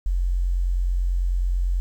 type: tone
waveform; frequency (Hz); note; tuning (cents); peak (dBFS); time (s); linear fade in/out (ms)
sine; 44.59; F1; +37; -19; 0.06-1.8; 0
effects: 9-bit